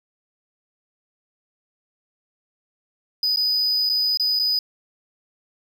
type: tone with dropouts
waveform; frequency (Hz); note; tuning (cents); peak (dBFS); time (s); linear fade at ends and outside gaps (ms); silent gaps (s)
triangle; 4978; D#8; 0; -17; 3.23-4.59; 2; 3.361-3.371 / 3.892-3.897 / 4.173-4.197 / 4.391-4.396
effects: none